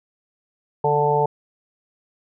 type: harmonic tone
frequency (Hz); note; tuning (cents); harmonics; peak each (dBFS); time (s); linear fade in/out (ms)
147.2; D3; +4; 1 / 3 / 4 / 5 / 6; -25 / -20 / -26 / -25 / -20; 0.84-1.26; 5
effects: none